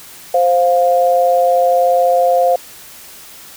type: tone pair together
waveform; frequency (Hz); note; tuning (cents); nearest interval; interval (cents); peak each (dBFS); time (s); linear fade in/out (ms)
sine; 523.3 / 702; C5 / F5; 0 / +9; perfect fourth; 509; -12; 0.34-2.56; 5
effects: white hiss -37 dBFS RMS until 3.56 s